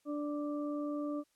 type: harmonic tone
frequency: 293.7 Hz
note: D4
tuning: in tune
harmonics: 1 / 2 / 4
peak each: -35 / -41 / -47 dBFS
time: 0.05-1.24 s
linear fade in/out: 50 ms
effects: white hiss -75 dBFS RMS until 1.35 s + low-pass 11000 Hz 12 dB/octave